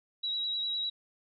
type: tone with vibrato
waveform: sine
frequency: 3871 Hz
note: B7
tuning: 35 cents flat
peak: -30 dBFS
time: 0.23-0.9 s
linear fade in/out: 10 ms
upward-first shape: sine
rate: 9.9 Hz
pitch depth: 23 cents each way
effects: none